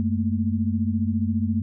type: tone cluster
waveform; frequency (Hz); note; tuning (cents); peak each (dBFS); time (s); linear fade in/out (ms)
sine; 93.4 / 215.4 / 230; F#2 / A3 / A#3; +17 / -37 / -23; -25; 0-1.62; 0
effects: none